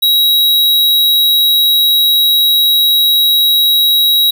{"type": "tone", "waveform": "square", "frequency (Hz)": 3848, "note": "B7", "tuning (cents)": -46, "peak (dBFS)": -8, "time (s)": [0.02, 4.31], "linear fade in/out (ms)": 10, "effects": []}